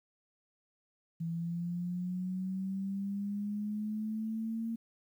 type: linear sweep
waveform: sine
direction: up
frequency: 164.81 to 229.1 Hz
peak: -33 dBFS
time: 1.2-4.76 s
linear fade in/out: 10 ms
effects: 11-bit